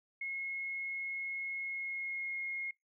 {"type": "tone with pitch glide", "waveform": "sine", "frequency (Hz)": [2168, 2151], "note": ["C#7", "C7"], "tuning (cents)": [-39, 47], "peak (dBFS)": -36, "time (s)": [0.21, 2.71], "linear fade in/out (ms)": 5, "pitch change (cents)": -14, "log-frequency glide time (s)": [1.58, 2.38], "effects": ["noise-tail reverb RT60 0.2 s tail -25 dB re dry"]}